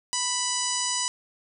harmonic tone, 987.8 Hz, B5, in tune, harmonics 1 / 2 / 3 / 4 / 5 / 6 / 7 / 8 / 9, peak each -33 / -38 / -34 / -37 / -32 / -32 / -33 / -34 / -34 dBFS, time 0.13-1.08 s, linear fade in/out 0 ms, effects none

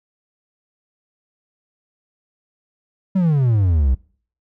triangle exponential sweep, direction down, 196 to 60.5 Hz, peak -11 dBFS, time 3.15-3.95 s, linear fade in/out 10 ms, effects noise-tail reverb RT60 0.5 s tail -23 dB re dry

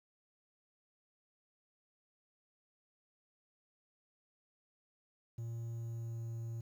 triangle tone with pitch glide, 115.9 to 115.03 Hz, A#2 to A#2, -10 to -23 cents, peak -37 dBFS, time 5.38-6.61 s, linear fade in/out 5 ms, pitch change -13 cents, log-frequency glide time 5.72-6.2 s, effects 11-bit

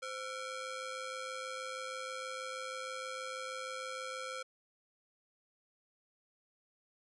sawtooth ring-modulated tone, 932.3 Hz, A#5, in tune, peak -33 dBFS, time 0.02-4.43 s, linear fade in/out 10 ms, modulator 413 Hz, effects resampled to 22050 Hz

